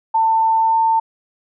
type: tone with pitch glide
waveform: sine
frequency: 894 to 899.7 Hz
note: A5 to A5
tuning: +27 to +38 cents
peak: -12 dBFS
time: 0.14-1 s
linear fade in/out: 10 ms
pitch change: +11 cents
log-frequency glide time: 0.56-0.79 s
effects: none